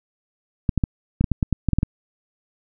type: clicks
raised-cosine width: 5 ms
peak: -6 dBFS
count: 12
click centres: 0.692 / 0.777 / 0.838 / 1.21 / 1.242 / 1.317 / 1.428 / 1.527 / 1.687 / 1.733 / 1.786 / 1.831 s
effects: none